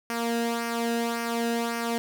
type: tone with flanger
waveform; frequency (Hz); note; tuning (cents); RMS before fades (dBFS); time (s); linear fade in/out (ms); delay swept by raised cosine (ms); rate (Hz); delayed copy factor
sawtooth; 233.1; A#3; 0; -28; 0.1-1.98; 0; 0.26 to 0.92; 1.8; -0.6
effects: none